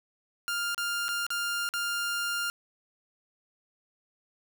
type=tone with dropouts; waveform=sawtooth; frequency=1400 Hz; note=F6; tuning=4 cents sharp; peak=-25 dBFS; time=0.48-2.5 s; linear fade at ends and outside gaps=0 ms; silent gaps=0.746-0.779 / 1.083-1.089 / 1.266-1.304 / 1.69-1.738 s; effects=none